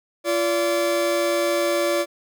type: tone pair together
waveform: 40% pulse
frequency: 344.2 / 577.1 Hz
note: F4 / D5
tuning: -25 / -30 cents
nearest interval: major sixth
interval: 895 cents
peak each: -23 / -20 dBFS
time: 0.24-2.06 s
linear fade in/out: 50 ms
effects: none